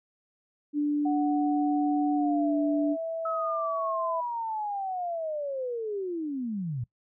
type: tone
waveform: sine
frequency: 293.7 Hz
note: D4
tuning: in tune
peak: -23 dBFS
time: 0.73-2.97 s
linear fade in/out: 50 ms
type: tone with pitch glide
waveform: sine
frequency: 740 to 655.5 Hz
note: F#5 to E5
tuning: 0 to -10 cents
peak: -29 dBFS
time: 1.05-4.21 s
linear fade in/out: 10 ms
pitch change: -210 cents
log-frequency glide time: 2.15-2.56 s
type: linear sweep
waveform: sine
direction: down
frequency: 1300 to 111.2 Hz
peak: -29 dBFS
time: 3.25-6.84 s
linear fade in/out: 5 ms
effects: noise-tail reverb RT60 0.1 s tail -22 dB re dry